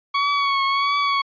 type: tone with vibrato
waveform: sawtooth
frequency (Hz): 1118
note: C#6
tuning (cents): +14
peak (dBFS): -14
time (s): 0.14-1.22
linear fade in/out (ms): 10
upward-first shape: triangle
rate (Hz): 1.5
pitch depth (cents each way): 43
effects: resampled to 11025 Hz